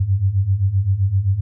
sine beating tone pair, 92.5 / 100.2 Hz, F#2 / G2, 0 / +38 cents, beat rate 7.7 Hz, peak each -20 / -16 dBFS, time 0-1.41 s, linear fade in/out 10 ms, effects none

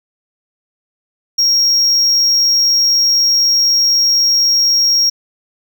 triangle tone, 5588 Hz, F8, in tune, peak -8 dBFS, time 1.38-5.1 s, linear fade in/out 10 ms, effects none

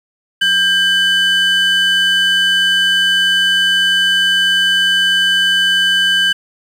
triangle tone pair together, 1589.2 / 3000 Hz, G6 / F#7, +23 / +23 cents, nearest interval major seventh, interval 1100 cents, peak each -10 dBFS, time 0.41-6.33 s, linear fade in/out 10 ms, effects tanh soft clip ceiling -6 dBFS + 7-bit

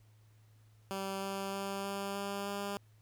10% pulse tone with pitch steps, 194.1 / 195.45 / 196.81 / 198.18 / 199.56 / 200.9 Hz, G3 / G3 / G3 / G3 / G3 / G3, -17 / -5 / +7 / +19 / +31 / +43 cents, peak -28 dBFS, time 0.91-2.77 s, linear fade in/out 0 ms, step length 310 ms, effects added 108 Hz sine -60 dBFS peak until 3.01 s + pink hiss -72 dBFS RMS until 3.01 s

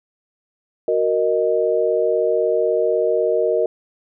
sine chord, D# minor, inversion first, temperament equal, 370 / 466.2 / 622.3 Hz, F#4 / A#4 / D#5, 0 / 0 / 0 cents, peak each -22 / -18 / -20 dBFS, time 0.88-3.66 s, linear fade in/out 2 ms, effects none

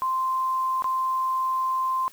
sine tone with dropouts, 1043 Hz, C6, 6 cents flat, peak -22 dBFS, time 0.02-2.08 s, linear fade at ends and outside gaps 0 ms, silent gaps 0.822-0.843 s, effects white hiss -51 dBFS RMS until 2.12 s

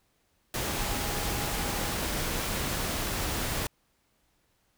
sine tone in noise, 820 Hz, G#5, 22 cents flat, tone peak -41 dBFS, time 0.67-1.94 s, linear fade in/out 2 ms, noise pink, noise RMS -31 dBFS, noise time 0.54-3.67 s, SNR -13 dB, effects pink hiss -71 dBFS RMS until 4.77 s

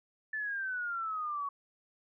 sine exponential sweep, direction down, 1760 to 1113 Hz, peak -33 dBFS, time 0.33-1.49 s, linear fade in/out 5 ms, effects none

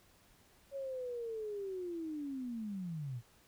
sine linear sweep, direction down, 559 to 112.7 Hz, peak -38 dBFS, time 0.71-3.22 s, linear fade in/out 50 ms, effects pink hiss -66 dBFS RMS until 3.47 s

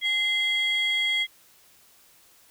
sine tone pair together, 2070 / 3298 Hz, C7 / G#7, -19 / -13 cents, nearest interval minor sixth, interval 806 cents, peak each -23 dBFS, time 0.01-1.27 s, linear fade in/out 50 ms, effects tanh soft clip ceiling -18 dBFS + white hiss -57 dBFS RMS until 2.5 s

